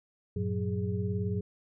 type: tone cluster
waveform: sine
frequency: 95.9 / 114.6 / 184.2 / 413.5 Hz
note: G2 / A#2 / F#3 / G#4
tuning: -37 / -29 / -7 / -8 cents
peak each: -32 / -35 / -34 / -37 dBFS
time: 0.36-1.41 s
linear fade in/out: 5 ms
effects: none